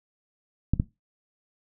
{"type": "clicks", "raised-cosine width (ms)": 5, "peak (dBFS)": [-9, -10], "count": 2, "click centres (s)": [0.736, 0.799], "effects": ["noise-tail reverb RT60 0.2 s tail -17 dB re dry"]}